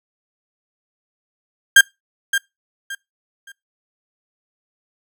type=tone with echo; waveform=35% pulse; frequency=1601 Hz; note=G6; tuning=36 cents sharp; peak=-3 dBFS; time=1.76-1.81 s; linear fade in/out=5 ms; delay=570 ms; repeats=3; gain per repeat=-11 dB; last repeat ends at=3.52 s; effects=noise-tail reverb RT60 0.2 s tail -23 dB re dry